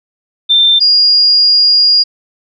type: tone pair in turn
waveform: sine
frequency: 3577 / 4846 Hz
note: A7 / D#8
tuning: +28 / -47 cents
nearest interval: perfect fourth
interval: 525 cents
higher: second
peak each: -5 dBFS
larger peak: neither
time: 0.49-0.8 / 0.8-2.04 s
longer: second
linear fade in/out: 20 ms
effects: none